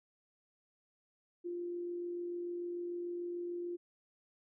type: tone with amplitude modulation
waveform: sine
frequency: 349.2 Hz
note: F4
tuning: in tune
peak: -36 dBFS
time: 1.44-3.77 s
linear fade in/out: 20 ms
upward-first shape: sine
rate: 46.8 Hz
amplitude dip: 25%
effects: none